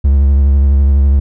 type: tone with vibrato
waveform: triangle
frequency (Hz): 69.3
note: C#2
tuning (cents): 0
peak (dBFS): -4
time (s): 0.04-1.2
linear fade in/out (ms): 10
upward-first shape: triangle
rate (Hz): 12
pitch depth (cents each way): 57
effects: none